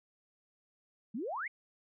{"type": "exponential sweep", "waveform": "sine", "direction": "up", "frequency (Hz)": [196, 2295], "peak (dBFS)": -35, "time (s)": [1.14, 1.48], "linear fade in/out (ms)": 10, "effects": []}